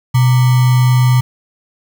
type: tone with sample-and-hold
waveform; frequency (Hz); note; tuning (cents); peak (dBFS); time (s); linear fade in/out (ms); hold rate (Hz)
sine; 125.6; B2; +30; -7; 0.14-1.21; 10; 1050
effects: none